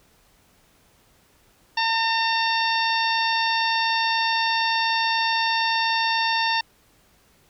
harmonic tone, 907 Hz, A#5, 48 cents flat, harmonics 1 / 2 / 3 / 4 / 5 / 6, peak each -23 / -26 / -28 / -29 / -30 / -31 dBFS, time 1.77-6.61 s, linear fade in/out 5 ms, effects pink hiss -59 dBFS RMS until 7.49 s

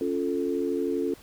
sine chord, Db augmented, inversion none, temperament equal, 277.2 / 349.2 / 440 Hz, Db4 / F4 / A4, 0 / 0 / 0 cents, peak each -29 dBFS, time 0.01-1.14 s, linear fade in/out 2 ms, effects pink hiss -52 dBFS RMS until 1.22 s

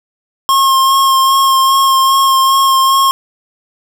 square tone with vibrato, 1074 Hz, C6, 45 cents sharp, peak -8 dBFS, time 0.49-3.11 s, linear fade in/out 0 ms, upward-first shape sine, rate 2.5 Hz, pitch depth 17 cents each way, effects none

